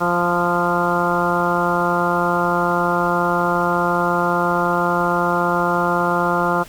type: harmonic tone with a mistuned harmonic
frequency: 174.61 Hz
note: F3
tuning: in tune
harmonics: 1 / 2 / 3 / 4 / 5 / 6 / 7 / 8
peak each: -24 / -24 / -24 / -24 / -24 / -24 / -24 / -24 dBFS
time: 0-6.64 s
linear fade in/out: 20 ms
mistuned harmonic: 6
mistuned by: -15 cents
effects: pink hiss -41 dBFS RMS until 6.68 s